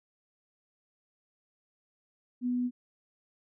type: tone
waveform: sine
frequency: 246.9 Hz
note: B3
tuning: in tune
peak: -27 dBFS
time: 2.41-2.71 s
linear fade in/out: 50 ms
effects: none